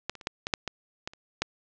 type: clicks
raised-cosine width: 0.2 ms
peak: -12 / -27 / -28 / -11 / -14 / -6 / -14 / -16 / -30 / -8 dBFS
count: 10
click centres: 0.096 / 0.153 / 0.212 / 0.271 / 0.469 / 0.538 / 0.677 / 1.075 / 1.135 / 1.42 s
effects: low-pass 7000 Hz 12 dB/octave